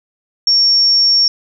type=tone; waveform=sine; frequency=5500 Hz; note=F8; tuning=27 cents flat; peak=-8 dBFS; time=0.47-1.28 s; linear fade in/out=2 ms; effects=none